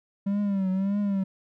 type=tone with vibrato; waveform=triangle; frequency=196 Hz; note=G3; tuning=in tune; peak=-21 dBFS; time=0.26-1.24 s; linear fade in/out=10 ms; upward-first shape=triangle; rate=1.7 Hz; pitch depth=95 cents each way; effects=none